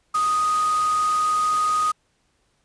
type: tone in noise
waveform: sine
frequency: 1244.5 Hz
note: D#6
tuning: in tune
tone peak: -18 dBFS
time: 0.14-1.92 s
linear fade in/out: 10 ms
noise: white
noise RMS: -33 dBFS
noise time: 0.14-1.92 s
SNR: +12 dB
effects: pink hiss -67 dBFS RMS until 2.64 s + resampled to 22050 Hz